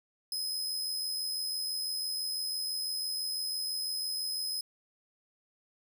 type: tone with amplitude modulation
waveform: sawtooth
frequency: 5080 Hz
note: D#8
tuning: 35 cents sharp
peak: -28 dBFS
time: 0.32-4.61 s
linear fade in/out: 2 ms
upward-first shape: sine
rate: 86 Hz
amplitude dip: 40%
effects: none